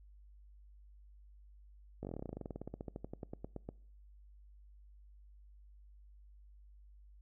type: slowing click train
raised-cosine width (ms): 2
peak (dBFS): -29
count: 30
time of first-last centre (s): 2.03-3.69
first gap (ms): 19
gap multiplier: 1.07
effects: noise-tail reverb RT60 0.6 s tail -24 dB re dry + added 50 Hz sine -56 dBFS peak until 7.21 s